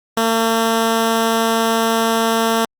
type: tone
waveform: 10% pulse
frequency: 226.5 Hz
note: A#3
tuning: 50 cents flat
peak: -6 dBFS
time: 0.17-2.65 s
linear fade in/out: 2 ms
effects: Opus 48 kbps